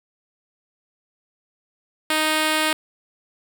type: tone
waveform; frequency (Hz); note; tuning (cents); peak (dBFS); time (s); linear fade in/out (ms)
5% pulse; 311.1; D#4; 0; -7; 2.1-2.73; 2
effects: none